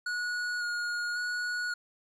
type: tone with vibrato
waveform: square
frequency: 1447 Hz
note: F#6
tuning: 39 cents flat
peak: -31 dBFS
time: 0.06-1.74 s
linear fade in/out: 5 ms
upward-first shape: square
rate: 0.91 Hz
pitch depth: 14 cents each way
effects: low-pass 7000 Hz 12 dB/octave + 12-bit